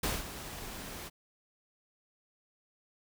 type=noise with ADSR envelope; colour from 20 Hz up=pink; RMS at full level=-31 dBFS; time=0.03-1.1 s; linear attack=6 ms; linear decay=200 ms; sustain=-12 dB; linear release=30 ms; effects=none